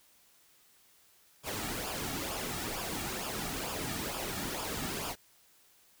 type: noise with flanger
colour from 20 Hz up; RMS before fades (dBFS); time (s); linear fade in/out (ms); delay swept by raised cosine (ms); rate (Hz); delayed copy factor
pink; -37; 1.43-5.16; 50; 0.49 to 1.99; 2.2; -0.6
effects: white hiss -64 dBFS RMS until 6 s